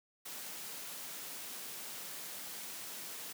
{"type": "high-pass noise", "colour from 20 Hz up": "white", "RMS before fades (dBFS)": -45, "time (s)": [0.25, 3.33], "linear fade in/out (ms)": 10, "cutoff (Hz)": 130, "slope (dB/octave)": 48, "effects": []}